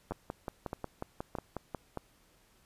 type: two click trains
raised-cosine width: 1 ms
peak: -22 / -22 dBFS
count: 10 / 4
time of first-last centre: 0.12-1.747 / 0.11-1.973 s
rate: 5.53 / 1.61 Hz
effects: pink hiss -66 dBFS RMS until 2.65 s + resampled to 32000 Hz